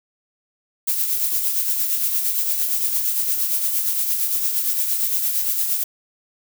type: noise with tremolo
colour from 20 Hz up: violet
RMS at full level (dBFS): -19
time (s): 0.87-5.84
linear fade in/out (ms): 10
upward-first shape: triangle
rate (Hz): 8.7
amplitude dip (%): 50
effects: none